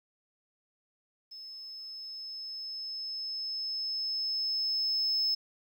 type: tone with level ramp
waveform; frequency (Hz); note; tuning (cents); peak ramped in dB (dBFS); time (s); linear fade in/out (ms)
sine; 5210; E8; -21; -43 to -24; 1.31-5.35; 10
effects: tanh soft clip ceiling -23 dBFS + 11-bit